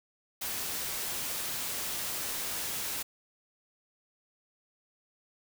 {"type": "noise", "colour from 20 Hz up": "white", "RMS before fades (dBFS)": -35, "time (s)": [0.41, 3.03], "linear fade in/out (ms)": 10, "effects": []}